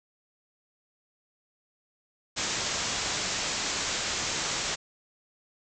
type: low-pass noise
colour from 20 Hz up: white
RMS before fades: -31 dBFS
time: 2.36-4.76 s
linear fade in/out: 20 ms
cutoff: 7600 Hz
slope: 96 dB/octave
effects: none